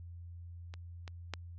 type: clicks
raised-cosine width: 0.2 ms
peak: -30 / -28 / -19 dBFS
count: 3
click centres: 0.739 / 1.078 / 1.337 s
effects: added 86 Hz sine -45 dBFS peak until 1.58 s + low-pass 6000 Hz 12 dB/octave